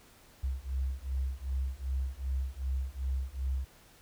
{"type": "beating tone pair", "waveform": "sine", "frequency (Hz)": [64.8, 67.4], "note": ["C2", "C#2"], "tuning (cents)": [-16, -48], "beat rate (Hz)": 2.6, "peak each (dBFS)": [-34, -34], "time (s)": [0.43, 3.65], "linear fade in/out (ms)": 10, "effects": ["pink hiss -59 dBFS RMS until 4.01 s"]}